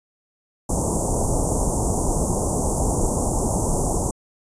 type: band-stop noise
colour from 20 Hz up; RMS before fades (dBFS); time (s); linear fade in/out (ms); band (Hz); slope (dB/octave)
pink; -21; 0.69-4.11; 5; 960 to 6700; 48
effects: resampled to 22050 Hz